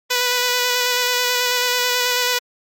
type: tone with vibrato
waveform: 5% pulse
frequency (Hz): 493.9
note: B4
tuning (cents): 0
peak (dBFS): -5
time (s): 0.1-2.39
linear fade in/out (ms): 10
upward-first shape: square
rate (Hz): 9.2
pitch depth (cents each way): 13
effects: MP3 96 kbps